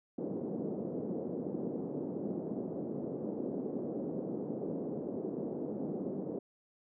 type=band-pass noise; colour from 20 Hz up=pink; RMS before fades=-38 dBFS; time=0.18-6.39 s; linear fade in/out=5 ms; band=190 to 500 Hz; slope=24 dB/octave; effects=none